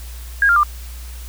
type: tone with pitch steps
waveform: sine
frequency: 1631 / 1395.5 / 1194 Hz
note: G#6 / F6 / D6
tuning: -32 / -2 / +28 cents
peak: -10 dBFS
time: 0.42-0.633 s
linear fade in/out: 2 ms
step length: 71 ms
effects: added 60 Hz sine -30 dBFS peak until 1.28 s + white hiss -41 dBFS RMS until 1.28 s